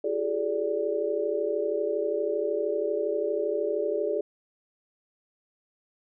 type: tone cluster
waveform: sine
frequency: 341.4 / 393.2 / 425.9 / 583 Hz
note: F4 / G4 / G#4 / D5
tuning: -39 / +5 / +44 / -13 cents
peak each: -34 / -32 / -28 / -30 dBFS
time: 0.04-4.21 s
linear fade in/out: 5 ms
effects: none